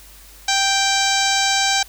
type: harmonic tone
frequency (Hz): 784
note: G5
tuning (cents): 0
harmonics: 1 / 2 / 3 / 4 / 5 / 6 / 7 / 8 / 9 / 10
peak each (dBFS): -21 / -23 / -25 / -26 / -23 / -27 / -26 / -25 / -30 / -30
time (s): 0.48-1.83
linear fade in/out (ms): 5
effects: added 49 Hz sine -45 dBFS peak until 1.88 s + white hiss -45 dBFS RMS until 1.88 s